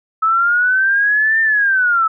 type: linear two-way sweep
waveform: sine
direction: up then down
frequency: 1294 to 1805 to 1294 Hz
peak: -11 dBFS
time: 0.22-2.08 s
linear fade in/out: 10 ms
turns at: 1.41 s
effects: none